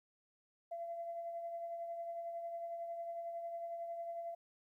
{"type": "tone with tremolo", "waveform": "sine", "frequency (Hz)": 679, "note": "F5", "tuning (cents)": -49, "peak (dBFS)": -38, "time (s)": [0.71, 4.35], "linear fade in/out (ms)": 10, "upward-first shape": "triangle", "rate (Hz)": 11, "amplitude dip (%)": 45, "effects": ["tanh soft clip ceiling -34 dBFS", "13-bit"]}